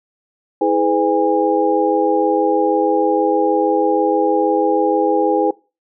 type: tone cluster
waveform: sine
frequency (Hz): 323 / 420.7 / 507 / 815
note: E4 / G#4 / B4 / G#5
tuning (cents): -35 / +22 / +45 / -33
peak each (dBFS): -18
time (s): 0.61-5.51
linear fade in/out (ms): 5
effects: noise-tail reverb RT60 0.3 s tail -22 dB re dry